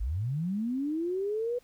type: linear sweep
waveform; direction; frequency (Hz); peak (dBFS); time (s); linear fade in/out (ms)
sine; up; 45.45 to 496.5; -28; 0-1.59; 10
effects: pink hiss -64 dBFS RMS until 1.63 s